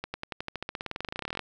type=accelerating click train; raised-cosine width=0.3 ms; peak=-17 dBFS; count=28; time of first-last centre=0.04-1.393 s; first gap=100 ms; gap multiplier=0.94; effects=none